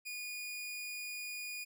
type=tone; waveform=sawtooth; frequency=2450 Hz; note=D#7; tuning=27 cents flat; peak=-37 dBFS; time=0.05-1.65 s; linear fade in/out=20 ms; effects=none